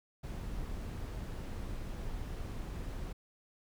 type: noise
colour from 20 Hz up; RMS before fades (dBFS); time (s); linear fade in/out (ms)
brown; -40; 0.23-3.13; 10
effects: none